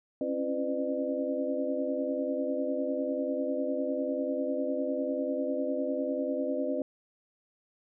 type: tone cluster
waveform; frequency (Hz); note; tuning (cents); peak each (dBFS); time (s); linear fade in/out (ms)
sine; 269.3 / 279.3 / 338.3 / 504 / 603; C#4 / C#4 / E4 / B4 / D5; -50 / +13 / +45 / +35 / +46; -33 / -39 / -38 / -34 / -33; 0.21-6.82; 2
effects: none